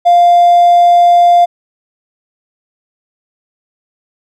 triangle tone with hard clipping, 698.5 Hz, F5, in tune, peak -4 dBFS, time 0.05-1.46 s, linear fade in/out 20 ms, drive 4 dB, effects none

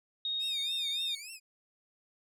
sine tone with pitch glide, 3729 to 3665 Hz, A#7 to A#7, 0 to -30 cents, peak -31 dBFS, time 0.25-1.15 s, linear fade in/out 2 ms, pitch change -30 cents, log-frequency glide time 0.46-0.68 s
15% pulse tone with vibrato, 2454 Hz, D#7, 25 cents flat, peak -36 dBFS, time 0.39-1.4 s, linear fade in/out 50 ms, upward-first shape triangle, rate 3.5 Hz, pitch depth 200 cents each way
effects none

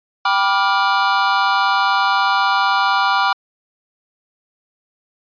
square chord, G dominant seventh, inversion none, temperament just, 784 / 980 / 1176 / 1411.2 Hz, G5 / B5 / D6 / F6, 0 / -14 / +2 / +18 cents, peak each -20 dBFS, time 0.25-3.33 s, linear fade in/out 5 ms, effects resampled to 11025 Hz

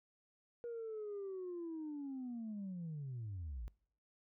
sine linear sweep, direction down, 478.1 to 49 Hz, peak -40 dBFS, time 0.64-3.68 s, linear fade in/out 0 ms, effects noise-tail reverb RT60 0.6 s tail -25 dB re dry + tanh soft clip ceiling -39 dBFS

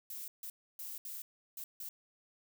violet noise bursts at uneven times, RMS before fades -44 dBFS, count 6, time 0.1-0.28 / 0.43-0.5 / 0.79-0.98 / 1.05-1.22 / 1.57-1.64 / 1.8-1.89 s, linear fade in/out 2 ms, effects none

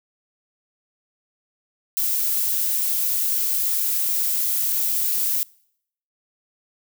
violet noise, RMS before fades -22 dBFS, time 1.97-5.43 s, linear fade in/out 0 ms, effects noise-tail reverb RT60 0.7 s tail -25 dB re dry

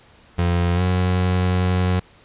30% pulse tone with pitch glide, 87 to 91.11 Hz, F2 to F#2, -6 to -26 cents, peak -14 dBFS, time 0.38-2 s, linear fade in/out 10 ms, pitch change +80 cents, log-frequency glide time 0.74-0.82 s, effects pink hiss -51 dBFS RMS until 2.24 s + resampled to 8000 Hz

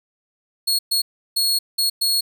sawtooth tone bursts at uneven times, 4328 Hz, C#8, 42 cents flat, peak -14 dBFS, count 5, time 0.67-0.79 / 0.91-1.02 / 1.36-1.59 / 1.78-1.9 / 2.01-2.21 s, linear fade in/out 10 ms, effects none

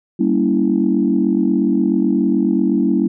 sine chord, G diminished seventh, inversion none, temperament equal with one note detuned, 196 / 233.1 / 282.2 / 329.6 Hz, G3 / Bb3 / Db4 / Fb4, 0 / 0 / +31 / 0 cents, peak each -18 dBFS, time 0.19-3.08 s, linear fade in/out 10 ms, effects tanh soft clip ceiling -3 dBFS

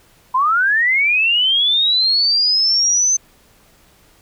sine linear sweep, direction up, 987.8 to 6230 Hz, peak -12 dBFS, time 0.34-3.17 s, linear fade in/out 10 ms, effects pink hiss -52 dBFS RMS until 4.21 s

